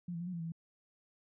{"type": "tone with pitch steps", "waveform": "sine", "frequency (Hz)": [175.5, 167.4, 174.5, 183.1, 169.8, 164.2, 165.5], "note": ["F3", "E3", "F3", "F#3", "F3", "E3", "E3"], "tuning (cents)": [9, 27, -1, -18, -48, -6, 7], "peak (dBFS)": -37, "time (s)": [0.08, 0.521], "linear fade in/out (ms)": 5, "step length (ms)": 63, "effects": []}